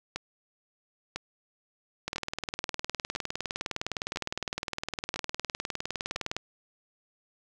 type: two click trains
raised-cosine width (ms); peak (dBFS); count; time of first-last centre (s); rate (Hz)
0.2; -14 / -16; 85 / 7; 2.08-6.366 / 0.16-6.16; 19.6 / 1
effects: none